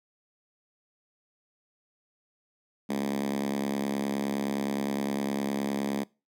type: tone with high-pass filter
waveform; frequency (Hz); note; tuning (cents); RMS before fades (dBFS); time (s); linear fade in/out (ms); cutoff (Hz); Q
5% pulse; 69.7; C#2; +10; -30; 2.89-6.04; 10; 220; 4.4
effects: noise-tail reverb RT60 0.3 s tail -24 dB re dry